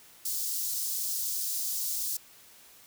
white high-pass noise, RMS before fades -32 dBFS, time 0.25-2.17 s, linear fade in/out 5 ms, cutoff 4700 Hz, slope 24 dB/octave, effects white hiss -55 dBFS RMS until 2.86 s

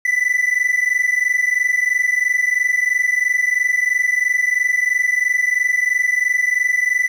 triangle tone pair together, 1978 / 2001 Hz, B6 / B6, +2 / +22 cents, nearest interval unison, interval 20 cents, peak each -16 dBFS, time 0.05-7.08 s, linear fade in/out 5 ms, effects 8-bit

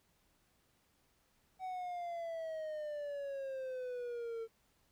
triangle exponential sweep, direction down, 755 to 448.6 Hz, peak -37 dBFS, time 1.59-4.48 s, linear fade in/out 50 ms, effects pink hiss -74 dBFS RMS until 4.91 s

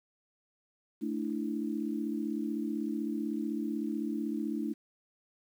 sine chord, A suspended fourth, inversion none, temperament equal, 220 / 293.7 / 329.6 Hz, A3 / D4 / E4, 0 / 0 / 0 cents, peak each -35 / -35 / -37 dBFS, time 1.01-4.74 s, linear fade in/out 20 ms, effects 10-bit

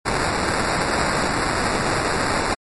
white noise with sample-and-hold, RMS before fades -21 dBFS, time 0.05-2.55 s, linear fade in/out 20 ms, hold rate 3150 Hz, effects MP3 48 kbps

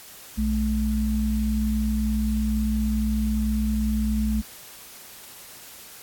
sine tone pair together, 60.6 / 215.3 Hz, B1 / A3, -32 / -37 cents, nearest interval octave + minor seventh, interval 2195 cents, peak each -24 / -23 dBFS, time 0.37-4.42 s, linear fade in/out 20 ms, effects white hiss -44 dBFS RMS until 6.02 s + AAC 64 kbps

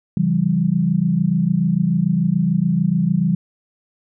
sine chord, C# diminished, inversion none, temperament equal with one note detuned, 138.59 / 169.15 / 196 Hz, C#3 / E3 / G3, 0 / +45 / 0 cents, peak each -23 / -17 / -19 dBFS, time 0.17-3.35 s, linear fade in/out 2 ms, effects none

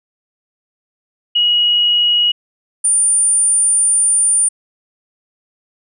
sine tone pair in turn, 2902 / 9213 Hz, F#7 / D9, -34 / -34 cents, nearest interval octave + minor sixth, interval 2000 cents, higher second, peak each -10 dBFS, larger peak neither, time 1.35-2.32 / 2.84-4.49 s, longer second, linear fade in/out 10 ms, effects none

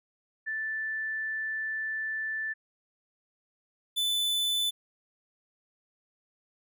sine / 45% pulse tone pair in turn, 1760 / 3502 Hz, A6 / A7, 0 / -9 cents, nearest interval octave, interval 1191 cents, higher second, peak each -30 / -26 dBFS, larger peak second, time 0.46-2.54 / 3.96-4.71 s, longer first, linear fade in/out 20 ms, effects none

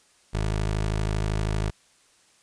20% pulse tone, 52.7 Hz, G#1, 26 cents sharp, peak -19 dBFS, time 0.33-1.71 s, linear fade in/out 20 ms, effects white hiss -60 dBFS RMS until 2.42 s + resampled to 22050 Hz

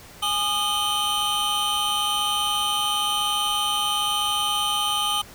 square tone cluster, 831 / 1224 / 3038 / 3179 Hz, G#5 / D#6 / F#7 / G7, +1 / -29 / +45 / +24 cents, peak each -30 / -27 / -26 / -30 dBFS, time 0.22-5.22 s, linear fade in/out 10 ms, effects pink hiss -45 dBFS RMS until 5.34 s

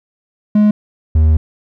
triangle tone pair in turn, 210 / 78.34 Hz, G#3 / D#2, +19 / +12 cents, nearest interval octave + perfect fourth, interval 1707 cents, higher first, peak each -5 dBFS, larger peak neither, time 0.55-0.71 / 1.15-1.37 s, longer second, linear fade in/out 5 ms, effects none

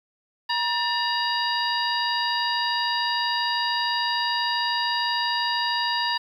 harmonic tone with a mistuned harmonic, 953 Hz, A#5, 38 cents sharp, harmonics 1 / 2 / 3 / 4 / 5, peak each -26 / -28 / -31 / -31 / -29 dBFS, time 0.49-6.18 s, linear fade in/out 10 ms, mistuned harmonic 2, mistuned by -110 cents, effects 9-bit

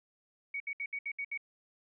sine tone bursts, 2242 Hz, C#7, 19 cents sharp, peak -34 dBFS, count 7, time 0.54-1.376 s, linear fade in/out 5 ms, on 62 ms, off 67 ms, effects none

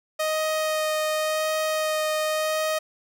sawtooth tone with vibrato, 622.3 Hz, D#5, in tune, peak -19 dBFS, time 0.19-2.79 s, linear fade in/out 10 ms, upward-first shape sine, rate 0.9 Hz, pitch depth 10 cents each way, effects none

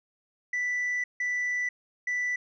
sine tone bursts at uneven times, 1976 Hz, B6, in tune, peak -24 dBFS, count 3, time 0.53-1.04 / 1.2-1.69 / 2.07-2.36 s, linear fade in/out 5 ms, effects tanh soft clip ceiling -25 dBFS

